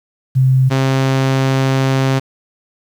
sine / sawtooth tone pair in turn, 130.81 / 133.48 Hz, C3 / C3, 0 / +35 cents, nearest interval unison, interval 35 cents, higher second, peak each -8 dBFS, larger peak neither, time 0.35-0.7 / 0.7-2.2 s, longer second, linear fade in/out 20 ms, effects low-pass 6000 Hz 12 dB/octave + 7-bit

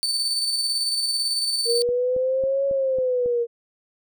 35% pulse tone with tremolo, 4532 Hz, C#8, 37 cents sharp, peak -19 dBFS, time 0.03-1.82 s, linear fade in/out 0 ms, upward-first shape square, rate 18 Hz, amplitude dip 30%
sine exponential two-way sweep, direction up then down, 466.2 to 554.4 to 466.2 Hz, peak -19 dBFS, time 1.65-3.47 s, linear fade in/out 50 ms, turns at 2.66 s
click train, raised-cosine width 2 ms, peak -24 dBFS, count 6, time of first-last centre 1.89-3.26 s, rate 3.65 Hz
effects none

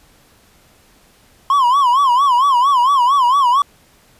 triangle tone with vibrato, 1046.5 Hz, C6, in tune, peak -8 dBFS, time 1.5-3.62 s, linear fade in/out 2 ms, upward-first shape sine, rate 4.4 Hz, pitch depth 160 cents each way, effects pink hiss -51 dBFS RMS until 4.19 s + resampled to 32000 Hz

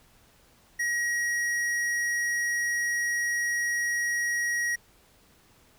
sine tone with hard clipping, 1900 Hz, A#6, 33 cents sharp, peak -27 dBFS, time 0.79-4.76 s, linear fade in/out 10 ms, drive 11 dB, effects pink hiss -60 dBFS RMS until 5.78 s

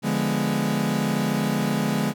40% pulse chord, D diminished seventh, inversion none, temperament equal, 146.83 / 174.61 / 207.7 / 246.9 Hz, D3 / F3 / Ab3 / Cb4, 0 / 0 / 0 / 0 cents, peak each -27 / -28 / -24 / -27 dBFS, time 0.02-2.14 s, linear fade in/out 50 ms, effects none

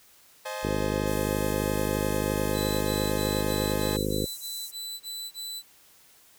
sawtooth chord, Ab major, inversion first, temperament equal with one note detuned, 523.3 / 622.3 / 851.5 Hz, C5 / Eb5 / Ab5, 0 / 0 / +43 cents, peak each -32 / -34 / -33 dBFS, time 0.45-3.97 s, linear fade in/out 10 ms
harmonic tone, 51.5 Hz, G#1, 14 cents flat, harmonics 1 / 2 / 3 / 4 / 5 / 6 / 7 / 8 / 9 / 10, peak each -35 / -35 / -35 / -35 / -35 / -35 / -35 / -35 / -35 / -35 dBFS, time 0.63-4.26 s, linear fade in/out 5 ms
white band-pass noise, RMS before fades -42 dBFS, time 1.06-4.72 s, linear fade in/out 20 ms, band 6000 to 16000 Hz, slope 48 dB/octave
sawtooth tone bursts, 3987 Hz, B7, 16 cents sharp, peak -31 dBFS, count 10, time 2.53-5.628 s, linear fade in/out 50 ms, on 290 ms, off 22 ms
effects white hiss -57 dBFS RMS until 6.38 s

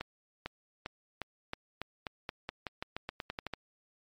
accelerating click train, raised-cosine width 0.3 ms, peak -20 dBFS, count 18, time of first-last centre 0.01-3.537 s, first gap 450 ms, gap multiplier 0.89, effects MP3 64 kbps

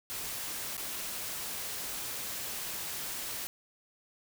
white noise with dropouts, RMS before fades -38 dBFS, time 0.1-3.47 s, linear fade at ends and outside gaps 0 ms, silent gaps 0.768-0.778 s, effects none

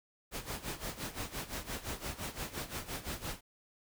pink noise with tremolo, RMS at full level -38 dBFS, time 0.31-3.41 s, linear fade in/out 50 ms, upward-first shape sine, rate 5.8 Hz, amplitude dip 80%, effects none

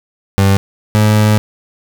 30% pulse tone pair in turn, 98 / 106.69 Hz, G2 / G#2, 0 / +47 cents, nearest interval minor second, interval 147 cents, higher second, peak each -5 dBFS, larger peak neither, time 0.38-0.57 / 0.95-1.38 s, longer second, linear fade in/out 0 ms, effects none

